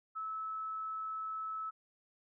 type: tone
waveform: sine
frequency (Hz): 1302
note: E6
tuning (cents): -22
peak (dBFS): -37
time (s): 0.15-1.71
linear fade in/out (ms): 20
effects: none